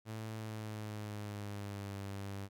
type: tone with pitch glide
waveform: sawtooth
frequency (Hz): 110 to 99.14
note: A2 to G2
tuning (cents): 0 to +20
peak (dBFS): -37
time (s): 0.05-2.49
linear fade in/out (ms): 50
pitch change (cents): -180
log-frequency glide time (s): 0.35-1.98
effects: none